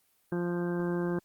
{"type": "harmonic tone", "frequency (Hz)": 174.61, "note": "F3", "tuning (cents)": 0, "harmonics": [1, 2, 3, 4, 5, 6, 7, 8, 9], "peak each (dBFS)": [-31, -31, -40, -48, -46, -46, -49, -54, -44], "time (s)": [0.32, 1.19], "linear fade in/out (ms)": 2, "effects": ["white hiss -70 dBFS RMS until 1.24 s", "Opus 32 kbps"]}